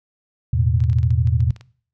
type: chord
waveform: sine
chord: E suspended fourth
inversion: none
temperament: equal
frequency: 82.41 / 110 / 123.47 Hz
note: E2 / A2 / B2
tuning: 0 / 0 / 0 cents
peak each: -19 dBFS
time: 0.53-1.51 s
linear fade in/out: 5 ms
type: clicks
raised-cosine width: 0.2 ms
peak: -26 dBFS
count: 12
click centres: 0.804 / 0.839 / 0.899 / 0.931 / 0.986 / 1.031 / 1.106 / 1.273 / 1.405 / 1.506 / 1.563 / 1.61 s
effects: noise-tail reverb RT60 0.5 s tail -21 dB re dry